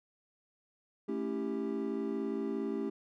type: chord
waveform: triangle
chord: A dominant seventh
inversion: none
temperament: equal with one note detuned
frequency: 220 / 277.2 / 329.6 / 394.7 Hz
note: A3 / C#4 / E4 / G4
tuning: 0 / 0 / 0 / +12 cents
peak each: -36 / -36 / -39 / -35 dBFS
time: 1.08-2.9 s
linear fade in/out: 10 ms
effects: none